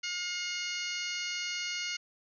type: harmonic tone with a mistuned harmonic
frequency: 715 Hz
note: F5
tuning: 41 cents sharp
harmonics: 2 / 3 / 4 / 5 / 6 / 7 / 8 / 9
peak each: -43 / -38 / -39 / -50 / -40 / -45 / -45 / -43 dBFS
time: 0.03-1.97 s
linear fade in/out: 10 ms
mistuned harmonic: 6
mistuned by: +37 cents
effects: none